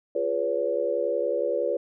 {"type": "chord", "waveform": "sine", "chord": "C# dominant seventh", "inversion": "first", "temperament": "equal with one note detuned", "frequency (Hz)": [349.2, 415.3, 493.9, 564.7], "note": ["E#4", "G#4", "B4", "C#5"], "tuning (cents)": [0, 0, 0, 32], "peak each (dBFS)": [-32, -31, -27, -27], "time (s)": [0.15, 1.77], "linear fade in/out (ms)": 5, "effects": []}